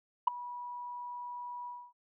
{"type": "tone with ADSR envelope", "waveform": "sine", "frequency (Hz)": 974, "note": "B5", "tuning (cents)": -24, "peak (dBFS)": -17, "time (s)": [0.27, 1.93], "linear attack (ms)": 8, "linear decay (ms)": 6, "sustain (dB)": -22, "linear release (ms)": 260, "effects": ["tanh soft clip ceiling -16 dBFS"]}